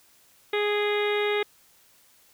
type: harmonic tone with a mistuned harmonic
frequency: 415.3 Hz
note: G#4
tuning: in tune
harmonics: 1 / 2 / 3 / 4 / 5 / 6 / 7 / 8 / 9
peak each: -24 / -34 / -36 / -36 / -31 / -37 / -41 / -39 / -37 dBFS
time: 0.53-1.43 s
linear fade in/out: 5 ms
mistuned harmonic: 6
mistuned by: -24 cents
effects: white hiss -59 dBFS RMS until 2.33 s